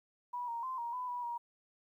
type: tone with pitch steps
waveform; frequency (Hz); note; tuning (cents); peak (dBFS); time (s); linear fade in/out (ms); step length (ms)
sine; 976 / 933 / 1036 / 941 / 1000 / 977 / 948; B5 / A#5 / C6 / A#5 / B5 / B5 / A#5; -21 / +1 / -17 / +16 / +21 / -19 / +29; -36; 0.33-1.38; 10; 150
effects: 12-bit